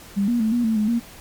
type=tone with pitch steps; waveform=sine; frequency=199.3 / 238.9 / 219.6 / 240.3 / 222.6 / 212.1 / 234.7 Hz; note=G3 / A#3 / A3 / B3 / A3 / G#3 / A#3; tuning=+29 / +43 / -3 / -47 / +20 / +37 / +12 cents; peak=-17 dBFS; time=0.16-1 s; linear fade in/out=20 ms; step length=120 ms; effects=pink hiss -43 dBFS RMS until 1.2 s + MP3 96 kbps